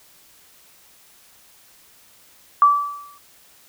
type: tone with exponential decay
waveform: sine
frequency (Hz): 1157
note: D6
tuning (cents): -26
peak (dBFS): -7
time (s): 2.62-3.18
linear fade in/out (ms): 1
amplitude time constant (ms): 120
effects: white hiss -52 dBFS RMS until 3.68 s